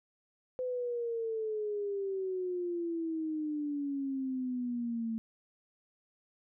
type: exponential sweep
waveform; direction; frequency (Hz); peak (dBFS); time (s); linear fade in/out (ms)
sine; down; 510 to 223; -32; 0.59-5.18; 0
effects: none